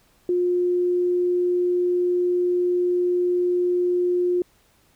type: tone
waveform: sine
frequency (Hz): 356.2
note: F4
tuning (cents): +34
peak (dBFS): -18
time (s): 0.29-4.42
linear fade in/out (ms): 2
effects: pink hiss -60 dBFS RMS until 4.95 s